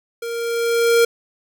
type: tone with level ramp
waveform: square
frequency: 466.2 Hz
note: A#4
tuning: in tune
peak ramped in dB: -26 to -11 dBFS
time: 0.22-1.05 s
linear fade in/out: 5 ms
effects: none